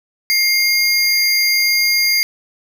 square tone pair together, 2131 / 4784 Hz, C7 / D8, +31 / +31 cents, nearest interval octave + major second, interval 1400 cents, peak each -16 dBFS, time 0.3-2.23 s, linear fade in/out 0 ms, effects none

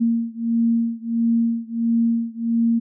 sine beating tone pair, 230.4 / 231.9 Hz, A#3 / A#3, -20 / -9 cents, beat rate 1.5 Hz, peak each -20 / -21 dBFS, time 0-2.8 s, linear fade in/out 20 ms, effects none

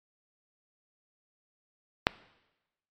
click, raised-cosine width 0.3 ms, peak -3 dBFS, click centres 2.069 s, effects noise-tail reverb RT60 1.0 s tail -21 dB re dry + MP3 64 kbps

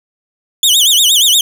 sawtooth tone with vibrato, 3322 Hz, G#7, in tune, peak -4 dBFS, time 0.63-1.41 s, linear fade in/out 2 ms, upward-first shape sine, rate 8.5 Hz, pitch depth 220 cents each way, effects none

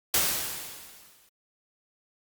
white noise with exponential decay, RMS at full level -22 dBFS, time 0.14-1.29 s, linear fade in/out 2 ms, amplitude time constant 250 ms, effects Opus 48 kbps

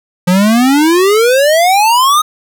square exponential sweep, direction up, 174.61 to 1267 Hz, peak -7 dBFS, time 0.27-2.22 s, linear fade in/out 10 ms, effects none

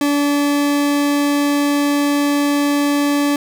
40% pulse tone, 287.9 Hz, D4, 34 cents flat, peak -13 dBFS, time 0.01-3.36 s, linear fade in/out 2 ms, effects none

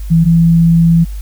sine tone pair in turn, 164.81 / 166.82 Hz, E3 / E3, 0 / +21 cents, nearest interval unison, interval 21 cents, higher second, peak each -5 dBFS, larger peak neither, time 0.1-0.25 / 0.25-1.05 s, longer second, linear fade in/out 20 ms, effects added 50 Hz sine -20 dBFS peak until 1.21 s + white hiss -42 dBFS RMS until 1.21 s

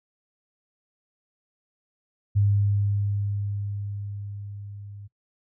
sine tone with level ramp, 101.4 Hz, G#2, 41 cents flat, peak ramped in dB -17 to -39 dBFS, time 2.35-5.08 s, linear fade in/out 20 ms, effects noise-tail reverb RT60 0.1 s tail -18 dB re dry

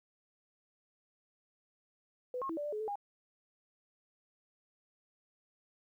sine tone with pitch steps, 500 / 1079 / 327.3 / 585 / 591 / 425.3 / 435.5 / 813 Hz, B4 / C#6 / E4 / D5 / D5 / G#4 / A4 / G#5, +21 / -47 / -12 / -7 / +11 / +41 / -18 / -37 cents, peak -35 dBFS, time 2.34-2.956 s, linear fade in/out 2 ms, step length 77 ms, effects 12-bit

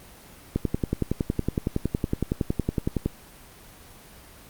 click train, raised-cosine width 3 ms, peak -10 dBFS, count 28, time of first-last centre 0.56-3.06 s, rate 10.8 Hz, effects pink hiss -48 dBFS RMS until 4.49 s + Opus 24 kbps

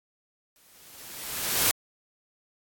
white noise with exponential growth, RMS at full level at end -21 dBFS, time 0.56-1.71 s, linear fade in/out 0 ms, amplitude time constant 250 ms, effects AAC 64 kbps

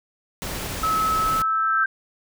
pink noise, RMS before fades -30 dBFS, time 0.42-1.42 s, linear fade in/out 0 ms
sine tone with pitch glide, 1295 to 1316.9 Hz, E6 to E6, -31 to -2 cents, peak -19 dBFS, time 0.83-1.84 s, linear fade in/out 5 ms, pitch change +29 cents, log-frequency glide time 1.16-1.7 s
sine tone with exponential growth, 1568 Hz, G6, in tune, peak -18 dBFS, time 1.03-1.86 s, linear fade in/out 5 ms, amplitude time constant 180 ms
effects none

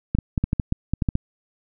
clicks, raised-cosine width 5 ms, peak -8 dBFS, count 11, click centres 0.15 / 0.187 / 0.378 / 0.44 / 0.531 / 0.598 / 0.724 / 0.936 / 1.022 / 1.088 / 1.154 s, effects none

